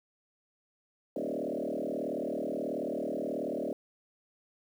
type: tone with frequency modulation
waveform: sine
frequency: 427.5 Hz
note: A4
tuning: 50 cents flat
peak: -31 dBFS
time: 1.16-3.73 s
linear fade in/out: 2 ms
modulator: 38.5 Hz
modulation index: 5.3
effects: 10-bit